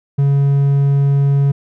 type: tone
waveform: triangle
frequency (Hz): 140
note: C#3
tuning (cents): +18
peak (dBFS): -8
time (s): 0.18-1.52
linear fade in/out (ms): 10
effects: none